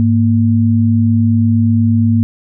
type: tone pair together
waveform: sine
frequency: 103.34 / 232 Hz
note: G#2 / A#3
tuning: -8 / -8 cents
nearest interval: octave + major second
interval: 1400 cents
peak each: -11 dBFS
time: 0-2.23 s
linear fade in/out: 0 ms
effects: none